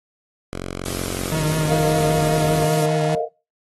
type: tone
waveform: 5% pulse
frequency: 45.38 Hz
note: F#1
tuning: 33 cents flat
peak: -16 dBFS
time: 0.53-2.65 s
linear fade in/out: 0 ms
type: noise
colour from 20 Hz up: white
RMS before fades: -31 dBFS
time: 0.85-2.86 s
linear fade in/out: 5 ms
type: tone with vibrato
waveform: 40% pulse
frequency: 155.56 Hz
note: D#3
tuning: in tune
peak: -19 dBFS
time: 1.32-3.15 s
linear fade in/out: 0 ms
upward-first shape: triangle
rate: 5.1 Hz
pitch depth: 38 cents each way
type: chord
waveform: sine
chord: Bb suspended fourth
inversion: none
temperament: equal with one note detuned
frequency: 460.5 / 622.3 / 698.5 Hz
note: Bb4 / Eb5 / F5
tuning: -21 / 0 / 0 cents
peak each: -23 / -25 / -25 dBFS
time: 1.67-3.29 s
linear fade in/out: 50 ms
effects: noise-tail reverb RT60 0.3 s tail -22 dB re dry + AAC 32 kbps